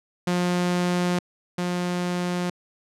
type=tone pair in turn; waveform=sawtooth; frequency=177.7 / 177.7 Hz; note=F3 / F3; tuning=+30 / +30 cents; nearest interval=unison; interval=0 cents; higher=neither; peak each=-17 / -20 dBFS; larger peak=first; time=0.27-1.19 / 1.58-2.5 s; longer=neither; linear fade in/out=5 ms; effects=low-pass 9000 Hz 12 dB/octave